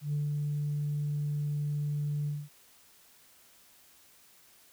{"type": "tone with ADSR envelope", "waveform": "sine", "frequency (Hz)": 146.8, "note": "D3", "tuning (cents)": 0, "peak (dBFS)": -26, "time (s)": [0.01, 2.49], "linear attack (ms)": 120, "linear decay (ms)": 160, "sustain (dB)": -2, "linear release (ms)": 220, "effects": ["tanh soft clip ceiling -25 dBFS", "white hiss -60 dBFS RMS until 4.72 s"]}